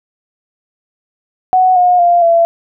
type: tone with pitch steps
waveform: sine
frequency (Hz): 742 / 718.8 / 696.3 / 674.5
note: F#5 / F5 / F5 / E5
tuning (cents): +5 / +50 / -5 / +40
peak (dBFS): -6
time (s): 1.53-2.45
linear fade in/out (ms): 0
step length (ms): 230
effects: none